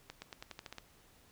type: accelerating click train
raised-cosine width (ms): 0.2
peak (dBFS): -27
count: 9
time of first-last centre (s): 0.1-0.783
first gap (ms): 120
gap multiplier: 0.9
effects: pink hiss -64 dBFS RMS until 1.31 s